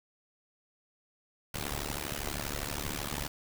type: noise with amplitude modulation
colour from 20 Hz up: pink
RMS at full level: -32 dBFS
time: 1.54-3.28 s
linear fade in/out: 5 ms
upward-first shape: sine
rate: 72.6 Hz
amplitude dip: 100%
effects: none